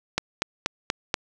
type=click train; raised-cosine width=0.2 ms; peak=-5 dBFS; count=5; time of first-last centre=0.18-1.142 s; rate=4.16 Hz; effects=none